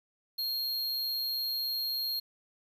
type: tone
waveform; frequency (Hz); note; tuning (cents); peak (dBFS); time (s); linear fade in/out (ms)
square; 4241; C8; +23; -31; 0.38-2.2; 10
effects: 10-bit